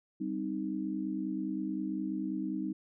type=chord; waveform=sine; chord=C minor; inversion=second; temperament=equal; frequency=196 / 261.6 / 311.1 Hz; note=G3 / C4 / Eb4; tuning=0 / 0 / 0 cents; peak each=-37 / -38 / -35 dBFS; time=0.2-2.73 s; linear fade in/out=10 ms; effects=none